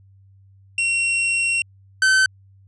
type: tone pair in turn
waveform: 45% pulse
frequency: 2733 / 1533.8 Hz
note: F7 / G6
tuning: -38 / -38 cents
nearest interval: minor seventh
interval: 1000 cents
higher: first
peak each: -18 / -13 dBFS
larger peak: second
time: 0.78-1.62 / 2.02-2.26 s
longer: first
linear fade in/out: 2 ms
effects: added 97 Hz sine -48 dBFS peak until 2.67 s + resampled to 22050 Hz